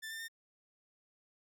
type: tone with pitch steps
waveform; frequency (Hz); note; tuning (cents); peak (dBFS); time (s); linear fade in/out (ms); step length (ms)
sawtooth; 1769 / 1793.7 / 1818.7; A6 / A6 / A#6; +9 / +33 / -43; -38; 0.02-0.284; 20; 88
effects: none